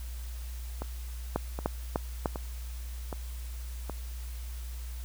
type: two click trains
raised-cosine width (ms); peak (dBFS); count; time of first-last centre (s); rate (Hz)
1; -21 / -13; 5 / 4; 0.82-3.897 / 1.36-2.258; 1.3 / 3.34
effects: added 60 Hz sine -36 dBFS peak until 5.04 s + white hiss -51 dBFS RMS until 5.04 s